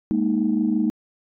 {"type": "chord", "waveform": "sine", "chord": "Ab suspended second", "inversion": "none", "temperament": "just", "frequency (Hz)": [207.7, 233.6, 311.5], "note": ["Ab3", "Bb3", "Eb4"], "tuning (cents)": [0, 4, 2], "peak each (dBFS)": -22, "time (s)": [0.11, 0.9], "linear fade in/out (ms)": 0, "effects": ["tanh soft clip ceiling -10 dBFS"]}